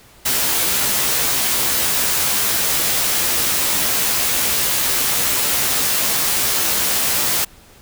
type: noise with comb filter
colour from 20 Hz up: white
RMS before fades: -18 dBFS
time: 0.25-7.45 s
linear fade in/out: 10 ms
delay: 15 ms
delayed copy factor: +0.65
effects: pink hiss -47 dBFS RMS until 7.81 s